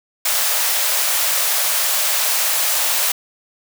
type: high-pass noise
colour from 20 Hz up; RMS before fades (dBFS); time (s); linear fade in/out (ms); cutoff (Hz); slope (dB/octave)
white; -18; 0.25-3.12; 5; 510; 48
effects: none